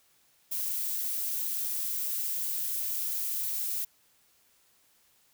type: noise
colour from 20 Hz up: violet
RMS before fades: -32 dBFS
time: 0.51-3.85 s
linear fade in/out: 10 ms
effects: white hiss -66 dBFS RMS until 5.33 s